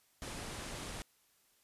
pink low-pass noise, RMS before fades -44 dBFS, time 0.22-1.02 s, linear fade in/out 0 ms, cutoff 11000 Hz, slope 48 dB/octave, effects white hiss -71 dBFS RMS until 1.63 s + resampled to 32000 Hz

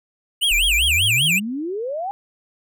square tone with vibrato, 2780 Hz, F7, 9 cents flat, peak -16 dBFS, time 0.41-1.4 s, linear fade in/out 20 ms, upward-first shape sine, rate 5.1 Hz, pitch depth 300 cents each way
sine exponential sweep, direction up, 34.74 to 820 Hz, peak -23 dBFS, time 0.51-2.11 s, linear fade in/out 0 ms
effects none

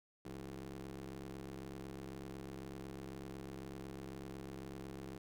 20% pulse ring-modulated tone, 68 Hz, C#2, 33 cents flat, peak -38 dBFS, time 0.25-5.18 s, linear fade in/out 5 ms, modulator 249 Hz, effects none

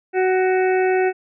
harmonic tone, 372.7 Hz, F#4, 13 cents sharp, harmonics 1 / 2 / 4 / 5 / 6 / 7, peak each -16 / -22 / -28 / -30 / -32 / -33 dBFS, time 0.13-1.13 s, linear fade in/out 50 ms, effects none

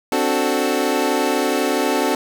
25% pulse chord, D dominant seventh, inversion third, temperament equal, 261.6 / 293.7 / 370 / 440 Hz, C4 / D4 / F#4 / A4, 0 / 0 / 0 / 0 cents, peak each -19 dBFS, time 0.12-2.15 s, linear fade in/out 2 ms, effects none

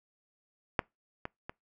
clicks, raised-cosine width 0.5 ms, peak -10 / -21 / -24 dBFS, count 3, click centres 0.792 / 1.254 / 1.495 s, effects noise-tail reverb RT60 0.2 s tail -26 dB re dry

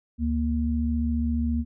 sine tone pair together, 73.3 / 234.5 Hz, D2 / A#3, -3 / +11 cents, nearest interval octave + minor sixth, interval 2014 cents, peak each -25 dBFS, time 0.18-1.65 s, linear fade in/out 50 ms, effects none

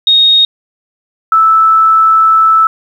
sine tone pair in turn, 3729 / 1314.2 Hz, A#7 / E6, 0 / -6 cents, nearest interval octave + tritone, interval 1806 cents, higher first, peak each -4 dBFS, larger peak neither, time 0.07-0.45 / 1.32-2.67 s, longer second, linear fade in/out 2 ms, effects 7-bit

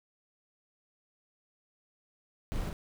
brown noise with echo, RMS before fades -35 dBFS, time 2.52-2.69 s, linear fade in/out 0 ms, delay 39 ms, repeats 1, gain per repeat -2 dB, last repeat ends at 2.729 s, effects none

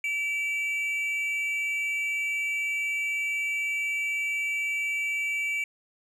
triangle tone pair together, 2308 / 2754 Hz, D7 / F7, -31 / -25 cents, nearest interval minor third, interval 306 cents, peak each -25 / -35 dBFS, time 0.04-5.64 s, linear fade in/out 2 ms, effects none

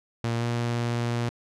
sawtooth tone with pitch glide, 116.54 to 118.78 Hz, A#2 to A#2, 0 to +33 cents, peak -21 dBFS, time 0.24-1.29 s, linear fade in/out 0 ms, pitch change +33 cents, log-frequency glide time 0.37-0.44 s, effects low-pass 7000 Hz 12 dB/octave

